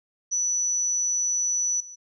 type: tone with level steps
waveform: sine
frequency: 5940 Hz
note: F#8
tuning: 6 cents sharp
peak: -22 / -39 dBFS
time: 0.31-1.96 s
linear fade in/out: 20 ms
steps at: 1.8 s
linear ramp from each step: 5 ms
effects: none